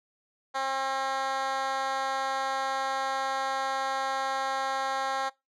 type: tone with high-pass filter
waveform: 10% pulse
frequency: 268.2 Hz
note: C4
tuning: 43 cents sharp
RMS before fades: -30 dBFS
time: 0.54-5.3 s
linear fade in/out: 20 ms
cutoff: 720 Hz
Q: 1.7
effects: noise-tail reverb RT60 0.2 s tail -22 dB re dry + low-pass 6000 Hz 12 dB/octave